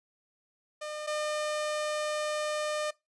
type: tone pair in turn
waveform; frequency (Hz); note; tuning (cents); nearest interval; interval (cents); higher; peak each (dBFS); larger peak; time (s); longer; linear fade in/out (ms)
sawtooth; 605 / 605; D#5 / D#5; -49 / -49; unison; 0; neither; -32 / -26; second; 0.81-1.07 / 1.07-2.91; second; 10
effects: noise-tail reverb RT60 0.2 s tail -21 dB re dry + resampled to 22050 Hz